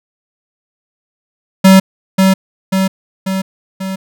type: tone with echo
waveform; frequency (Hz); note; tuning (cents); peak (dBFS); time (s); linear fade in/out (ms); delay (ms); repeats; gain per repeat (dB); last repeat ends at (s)
square; 190.7; G3; -47; -3; 1.64-1.8; 10; 540; 4; -4; 3.96
effects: none